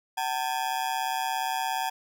40% pulse ring-modulated tone, 830 Hz, G#5, 1 cent flat, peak -23 dBFS, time 0.17-1.9 s, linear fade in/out 10 ms, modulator 68.6 Hz, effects none

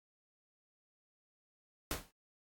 pink noise with exponential decay, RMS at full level -33 dBFS, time 1.91-2.11 s, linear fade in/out 1 ms, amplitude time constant 43 ms, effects AAC 64 kbps

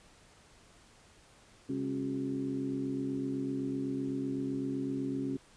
harmonic tone with a mistuned harmonic, 67.9 Hz, C#2, 35 cents flat, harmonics 2 / 3 / 4 / 5 / 6, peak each -42 / -44 / -33 / -41 / -45 dBFS, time 1.69-5.37 s, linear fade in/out 5 ms, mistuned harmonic 5, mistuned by +100 cents, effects pink hiss -60 dBFS RMS until 5.56 s + resampled to 22050 Hz

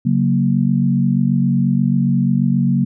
sine chord, F# major, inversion second, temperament equal, 138.59 / 185 / 233.1 Hz, C#3 / F#3 / A#3, 0 / 0 / 0 cents, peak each -17 dBFS, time 0.05-2.85 s, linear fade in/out 10 ms, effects none

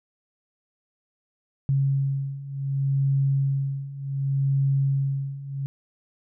sine beating tone pair, 136.9 / 137.57 Hz, C#3 / C#3, -21 / -13 cents, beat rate 0.67 Hz, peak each -26 / -23 dBFS, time 1.69-5.66 s, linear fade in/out 0 ms, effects none

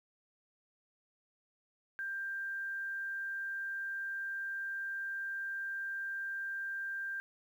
sine tone with quantisation, 1585 Hz, G6, 19 cents sharp, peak -36 dBFS, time 1.99-7.2 s, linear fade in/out 0 ms, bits 11, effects none

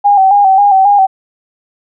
sine tone with vibrato, 790 Hz, G5, 13 cents sharp, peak -4 dBFS, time 0.04-1.07 s, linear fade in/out 20 ms, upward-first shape square, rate 3.7 Hz, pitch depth 52 cents each way, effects none

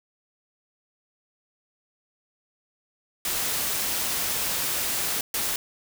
white noise bursts at uneven times, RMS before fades -27 dBFS, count 2, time 3.25-5.21 / 5.34-5.56 s, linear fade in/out 2 ms, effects none

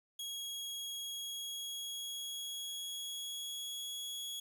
sawtooth tone with pitch glide, 3308 to 3343 Hz, G#7 to G#7, -8 to +11 cents, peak -37 dBFS, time 0.19-4.4 s, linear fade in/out 5 ms, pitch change +19 cents, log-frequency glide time 1.03-3.92 s, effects 11-bit

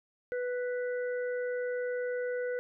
harmonic tone, 494 Hz, B4, in tune, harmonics 1 / 3 / 4, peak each -31 / -41 / -48 dBFS, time 0.32-2.59 s, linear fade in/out 0 ms, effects none

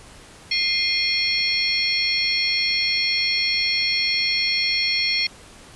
sine tone cluster, 2100 / 2458 / 3284 / 4335 / 5450 Hz, C7 / D#7 / G#7 / C#8 / F8, +6 / -22 / -20 / -39 / -43 cents, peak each -25 / -26 / -30 / -22 / -28 dBFS, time 0.51-5.27 s, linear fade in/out 5 ms, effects pink hiss -45 dBFS RMS until 5.75 s + resampled to 24000 Hz

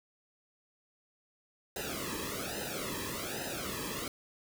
pink noise with flanger, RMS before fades -38 dBFS, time 1.76-4.08 s, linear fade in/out 2 ms, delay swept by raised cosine 0.88 to 1.4 ms, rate 1.2 Hz, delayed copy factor -1, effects none

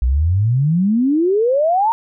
sine exponential sweep, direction up, 58.27 to 934 Hz, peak -12 dBFS, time 0.02-1.92 s, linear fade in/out 0 ms, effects none

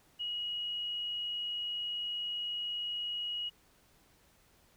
sine tone, 2900 Hz, F#7, 35 cents flat, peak -34 dBFS, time 0.19-3.5 s, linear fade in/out 20 ms, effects pink hiss -66 dBFS RMS until 4.76 s

